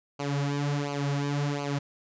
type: tone with flanger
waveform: sawtooth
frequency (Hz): 142.9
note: D3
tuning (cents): -47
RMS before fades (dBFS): -29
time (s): 0.19-1.79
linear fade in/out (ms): 10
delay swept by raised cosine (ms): 0.55 to 5.55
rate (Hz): 1.4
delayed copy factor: -0.8
effects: resampled to 16000 Hz